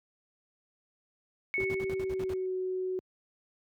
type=tone with exponential decay; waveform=sine; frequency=2210 Hz; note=C#7; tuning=6 cents flat; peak=-27 dBFS; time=1.54-2.46 s; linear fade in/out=0 ms; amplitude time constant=200 ms
type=tone with pitch glide; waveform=sine; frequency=382.2 to 371.5 Hz; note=G4 to F#4; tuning=-44 to +7 cents; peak=-30 dBFS; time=1.58-2.99 s; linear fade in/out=0 ms; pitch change=-49 cents; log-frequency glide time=1.87-2.55 s
type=noise bursts; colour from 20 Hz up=brown; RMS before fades=-36 dBFS; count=8; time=1.6-2.336 s; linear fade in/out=0 ms; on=43 ms; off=56 ms
effects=high-pass 80 Hz 12 dB/octave